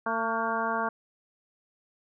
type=harmonic tone with a mistuned harmonic; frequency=225.9 Hz; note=A3; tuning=46 cents sharp; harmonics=1 / 2 / 3 / 4 / 5 / 6 / 7; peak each=-36 / -36 / -33 / -32 / -32 / -34 / -37 dBFS; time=0.06-0.89 s; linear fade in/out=5 ms; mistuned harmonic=6; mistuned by=+65 cents; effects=none